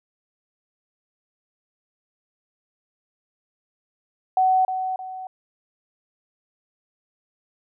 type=tone with echo; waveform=sine; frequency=750 Hz; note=F#5; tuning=23 cents sharp; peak=-15 dBFS; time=4.37-4.65 s; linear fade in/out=2 ms; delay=310 ms; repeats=2; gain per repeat=-8 dB; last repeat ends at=5.27 s; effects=none